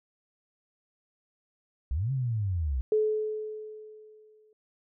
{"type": "linear two-way sweep", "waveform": "sine", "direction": "up then down", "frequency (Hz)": [57.5, 137.6, 59.6], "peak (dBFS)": -26, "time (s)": [1.91, 2.81], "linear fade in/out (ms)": 0, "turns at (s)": 2.12}
{"type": "tone with exponential decay", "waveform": "sine", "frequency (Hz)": 430, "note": "A4", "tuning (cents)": -40, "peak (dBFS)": -20, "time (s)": [2.92, 4.53], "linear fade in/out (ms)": 2, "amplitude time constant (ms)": 350}
{"effects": []}